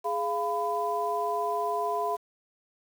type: tone cluster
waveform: sine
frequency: 417.6 / 691 / 1002 Hz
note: G#4 / F5 / B5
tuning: +10 / -19 / +25 cents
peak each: -32 / -30 / -30 dBFS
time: 0.04-2.17 s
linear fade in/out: 20 ms
effects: 8-bit